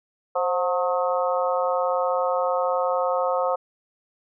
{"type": "harmonic tone with a mistuned harmonic", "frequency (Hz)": 181.1, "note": "F#3", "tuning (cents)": -37, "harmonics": [3, 4, 5, 6, 7], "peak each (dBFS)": [-23, -27, -30, -30, -29], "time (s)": [0.35, 3.56], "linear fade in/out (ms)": 10, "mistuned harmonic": 3, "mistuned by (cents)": -48, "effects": []}